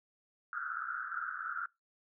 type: band-pass noise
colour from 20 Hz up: white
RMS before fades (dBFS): -39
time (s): 0.53-1.66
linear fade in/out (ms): 2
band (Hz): 1300 to 1500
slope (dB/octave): 96
effects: noise-tail reverb RT60 0.2 s tail -23 dB re dry